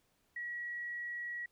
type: tone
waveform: sine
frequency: 1919 Hz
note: A#6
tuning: 50 cents sharp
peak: -38 dBFS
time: 0.36-1.46 s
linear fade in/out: 5 ms
effects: pink hiss -75 dBFS RMS until 1.51 s